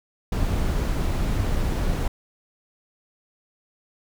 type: noise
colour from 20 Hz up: brown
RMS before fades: -23 dBFS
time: 0.32-2.08 s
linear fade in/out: 5 ms
effects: none